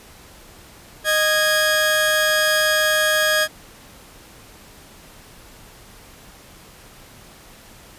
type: tone pair together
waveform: sawtooth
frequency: 619 / 1651 Hz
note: D#5 / G#6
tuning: -9 / -11 cents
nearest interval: octave + perfect fourth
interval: 1698 cents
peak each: -16 / -14 dBFS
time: 1.04-3.48 s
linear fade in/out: 50 ms
effects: pink hiss -45 dBFS RMS until 7.98 s + resampled to 32000 Hz